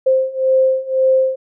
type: beating tone pair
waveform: sine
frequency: 523.3 / 525.2 Hz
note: C5 / C5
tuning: 0 / +6 cents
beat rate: 1.9 Hz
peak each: -16 / -14 dBFS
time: 0.06-1.36 s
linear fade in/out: 10 ms
effects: none